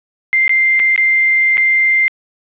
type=tone with dropouts; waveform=sine; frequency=2093 Hz; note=C7; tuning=in tune; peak=-9 dBFS; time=0.33-2.08 s; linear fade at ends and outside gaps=0 ms; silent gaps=0.479-0.494 / 0.794-0.799 / 0.961-0.978 / 1.571-1.579 s; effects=resampled to 8000 Hz + 7-bit